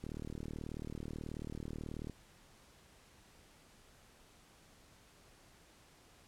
click train, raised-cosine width 3 ms, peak -30 dBFS, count 80, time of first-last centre 0.04-2.097 s, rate 38.4 Hz, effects pink hiss -63 dBFS RMS until 6.27 s + low-pass 11000 Hz 12 dB/octave

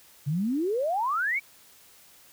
sine exponential sweep, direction up, 135.1 to 2349 Hz, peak -24 dBFS, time 0.26-1.4 s, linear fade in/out 20 ms, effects white hiss -55 dBFS RMS until 2.32 s

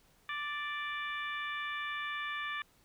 harmonic tone, 587.3 Hz, D5, in tune, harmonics 2 / 3 / 4 / 5 / 6, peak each -40 / -39 / -42 / -48 / -47 dBFS, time 0.29-2.62 s, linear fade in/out 2 ms, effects pink hiss -67 dBFS RMS until 2.84 s

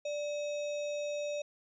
sine tone with sample-and-hold, 587.3 Hz, D5, in tune, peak -33 dBFS, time 0.05-1.42 s, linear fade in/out 5 ms, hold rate 3150 Hz, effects resampled to 16000 Hz

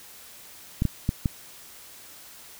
clicks, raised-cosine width 5 ms, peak -10 dBFS, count 4, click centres 0.821 / 0.853 / 1.091 / 1.258 s, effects white hiss -47 dBFS RMS until 2.59 s

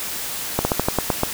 slowing click train, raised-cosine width 1 ms, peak -3 dBFS, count 8, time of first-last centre 0.59-1.234 s, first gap 60 ms, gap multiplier 1.14, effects white hiss -28 dBFS RMS until 1.33 s

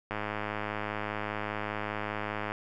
click train, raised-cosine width 0.5 ms, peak -18 dBFS, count 254, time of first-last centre 0.11-2.52 s, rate 105 Hz, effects none

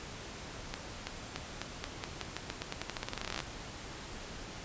accelerating click train, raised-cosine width 0.2 ms, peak -18 dBFS, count 28, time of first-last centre 0.74-3.403 s, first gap 330 ms, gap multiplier 0.88, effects pink hiss -45 dBFS RMS until 4.64 s + resampled to 16000 Hz

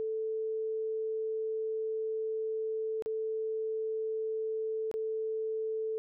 sine tone with dropouts, 440 Hz, A4, in tune, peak -31 dBFS, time 0-5.98 s, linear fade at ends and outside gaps 0 ms, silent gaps 3.023-3.06 / 4.914-4.94 s, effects none

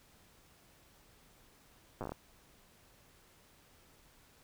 slowing click train, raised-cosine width 1 ms, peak -26 dBFS, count 8, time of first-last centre 2.01-2.12 s, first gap 8 ms, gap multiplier 1.22, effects pink hiss -64 dBFS RMS until 4.43 s

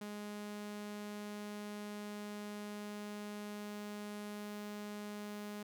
sawtooth tone, 207.7 Hz, G#3, in tune, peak -39 dBFS, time 0.01-5.63 s, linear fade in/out 5 ms, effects none

